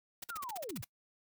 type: noise bursts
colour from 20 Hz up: white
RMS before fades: -43 dBFS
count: 10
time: 0.22-0.844 s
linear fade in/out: 5 ms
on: 21 ms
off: 46 ms
type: linear sweep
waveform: sine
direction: down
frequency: 1471 to 73.4 Hz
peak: -40 dBFS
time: 0.29-0.82 s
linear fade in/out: 10 ms
effects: noise-tail reverb RT60 0.1 s tail -23 dB re dry